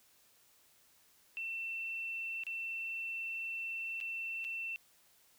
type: tone with dropouts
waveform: sine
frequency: 2689 Hz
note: E7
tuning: 34 cents sharp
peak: -37 dBFS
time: 1.37-4.76 s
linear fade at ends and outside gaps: 0 ms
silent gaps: 2.436-2.467 / 4.003-4.011 / 4.443-4.448 s
effects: white hiss -67 dBFS RMS until 5.38 s